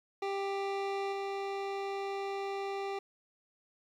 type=tone with level steps; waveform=25% pulse; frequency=394.5 Hz; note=G4; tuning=11 cents sharp; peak=-29 / -31 dBFS; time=0.22-2.99 s; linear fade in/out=5 ms; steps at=1.12 s; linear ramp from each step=10 ms; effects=low-pass 4000 Hz 12 dB/octave + 11-bit